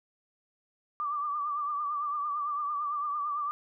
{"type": "tone with vibrato", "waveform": "sine", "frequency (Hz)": 1174.7, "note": "D6", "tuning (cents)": 0, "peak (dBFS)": -29, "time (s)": [1, 3.51], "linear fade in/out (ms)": 0, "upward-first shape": "triangle", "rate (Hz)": 8.9, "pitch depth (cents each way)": 68, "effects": []}